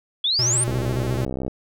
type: exponential sweep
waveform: sine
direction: up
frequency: 3322 to 9450 Hz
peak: -18 dBFS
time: 0.24-0.64 s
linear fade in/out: 5 ms
type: tone with vibrato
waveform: square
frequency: 120.8 Hz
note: B2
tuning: 38 cents flat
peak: -24 dBFS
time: 0.39-1.25 s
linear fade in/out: 0 ms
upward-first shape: square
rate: 14 Hz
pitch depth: 63 cents each way
type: click train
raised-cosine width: 2 ms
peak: -14 dBFS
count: 53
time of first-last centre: 0.68-1.48 s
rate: 65 Hz
effects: none